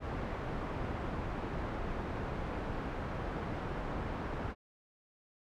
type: low-pass noise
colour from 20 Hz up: pink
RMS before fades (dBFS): -38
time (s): 0-4.55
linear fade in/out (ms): 50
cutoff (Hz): 1400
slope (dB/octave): 12
effects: none